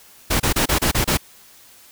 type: noise bursts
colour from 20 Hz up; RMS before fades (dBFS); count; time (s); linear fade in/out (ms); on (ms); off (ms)
pink; -18; 7; 0.3-1.174; 10; 100; 29
effects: white hiss -48 dBFS RMS until 1.91 s